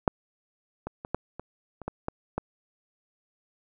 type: clicks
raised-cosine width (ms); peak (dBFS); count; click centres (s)
1; -6 / -19 / -23 / -12 / -23 / -26 / -17 / -15 / -14; 9; 0.078 / 0.87 / 1.049 / 1.146 / 1.396 / 1.817 / 1.88 / 2.084 / 2.38
effects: none